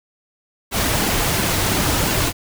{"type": "noise with flanger", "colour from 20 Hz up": "pink", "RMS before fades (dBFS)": -19, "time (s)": [0.71, 2.33], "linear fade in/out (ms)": 50, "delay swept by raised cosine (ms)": [1.6, 5.3], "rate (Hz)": 2.9, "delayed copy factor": -0.5, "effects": []}